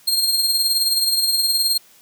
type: tone with tremolo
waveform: sawtooth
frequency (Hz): 4215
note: C8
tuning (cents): +12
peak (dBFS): -11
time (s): 0.07-1.78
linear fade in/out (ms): 10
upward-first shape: triangle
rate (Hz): 19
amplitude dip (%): 55
effects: white hiss -51 dBFS RMS until 2.01 s + high-pass 100 Hz 12 dB/octave